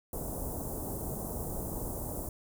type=band-stop noise; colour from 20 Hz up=pink; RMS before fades=-37 dBFS; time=0.13-2.29 s; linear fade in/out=2 ms; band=830 to 8800 Hz; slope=24 dB/octave; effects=none